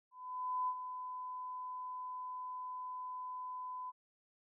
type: tone with ADSR envelope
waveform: sine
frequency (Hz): 1007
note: B5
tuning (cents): +33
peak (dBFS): -32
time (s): 0.11-3.92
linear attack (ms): 570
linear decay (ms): 60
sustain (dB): -9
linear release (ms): 30
effects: none